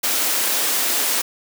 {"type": "high-pass noise", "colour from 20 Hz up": "white", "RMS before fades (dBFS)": -20, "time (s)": [0.03, 1.22], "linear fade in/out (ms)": 10, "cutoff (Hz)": 240, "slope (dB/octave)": 24, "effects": []}